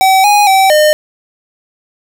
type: tone with pitch steps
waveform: square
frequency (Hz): 764 / 825 / 770 / 608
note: G5 / G#5 / G5 / D#5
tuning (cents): -45 / -12 / -31 / -40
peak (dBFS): -6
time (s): 0.01-0.93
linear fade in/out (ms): 0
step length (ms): 230
effects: none